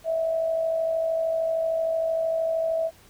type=tone with amplitude modulation; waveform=sine; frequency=652 Hz; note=E5; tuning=19 cents flat; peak=-20 dBFS; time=0.04-2.91 s; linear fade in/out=50 ms; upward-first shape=sine; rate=53.1 Hz; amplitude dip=45%; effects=pink hiss -54 dBFS RMS until 3.09 s